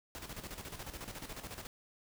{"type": "noise with tremolo", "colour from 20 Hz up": "pink", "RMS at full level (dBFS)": -44, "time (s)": [0.15, 1.67], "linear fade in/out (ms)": 0, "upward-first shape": "square", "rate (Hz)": 14, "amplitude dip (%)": 60, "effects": []}